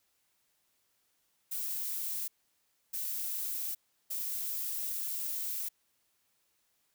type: noise bursts at uneven times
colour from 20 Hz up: violet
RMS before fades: -36 dBFS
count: 3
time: 1.51-2.28 / 2.93-3.75 / 4.1-5.69 s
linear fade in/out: 10 ms
effects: white hiss -75 dBFS RMS until 6.94 s